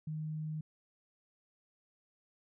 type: tone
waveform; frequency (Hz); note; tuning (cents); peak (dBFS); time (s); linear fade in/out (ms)
sine; 155.1; D#3; -5; -36; 0.07-0.61; 5
effects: none